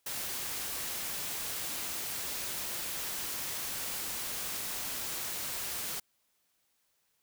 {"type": "noise", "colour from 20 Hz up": "white", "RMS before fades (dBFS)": -37, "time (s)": [0.06, 6], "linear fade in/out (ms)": 5, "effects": ["white hiss -75 dBFS RMS until 7.22 s"]}